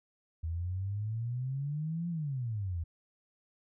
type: exponential two-way sweep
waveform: sine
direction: up then down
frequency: 79.7 to 174.61 to 79.7 Hz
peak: -32 dBFS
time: 0.43-2.84 s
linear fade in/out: 10 ms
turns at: 2.09 s
effects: none